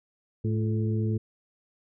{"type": "harmonic tone with a mistuned harmonic", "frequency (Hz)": 108.7, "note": "A2", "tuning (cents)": -21, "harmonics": [1, 2, 3, 4], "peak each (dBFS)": [-25, -31, -35, -37], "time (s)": [0.44, 1.18], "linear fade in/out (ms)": 10, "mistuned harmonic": 3, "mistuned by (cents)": 70, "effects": []}